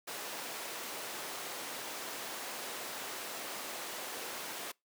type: high-pass noise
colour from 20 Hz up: pink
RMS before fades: -42 dBFS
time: 0.07-4.72 s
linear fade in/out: 10 ms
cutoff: 420 Hz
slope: 12 dB/octave
effects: noise-tail reverb RT60 0.2 s tail -25 dB re dry